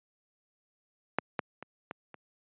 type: clicks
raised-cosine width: 0.5 ms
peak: -10 / -13 / -26 / -22 / -30 dBFS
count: 5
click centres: 1.186 / 1.392 / 1.626 / 1.911 / 2.143 s
effects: high-pass 150 Hz 12 dB/octave + resampled to 8000 Hz